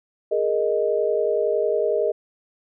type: chord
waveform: sine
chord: Ab suspended second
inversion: none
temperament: equal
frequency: 415.3 / 466.2 / 622.3 Hz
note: Ab4 / Bb4 / Eb5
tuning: 0 / 0 / 0 cents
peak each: -23 dBFS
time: 0.31-2.12 s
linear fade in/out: 10 ms
effects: none